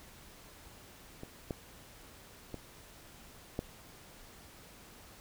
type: clicks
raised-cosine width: 2 ms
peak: -30 / -22 / -27 / -20 dBFS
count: 4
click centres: 1.234 / 1.508 / 2.543 / 3.591 s
effects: pink hiss -55 dBFS RMS until 5.2 s